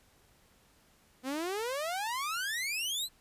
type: exponential sweep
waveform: sawtooth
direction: up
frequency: 249.5 to 4186 Hz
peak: -29 dBFS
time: 1.23-3.09 s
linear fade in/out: 50 ms
effects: pink hiss -65 dBFS RMS until 3.2 s + resampled to 32000 Hz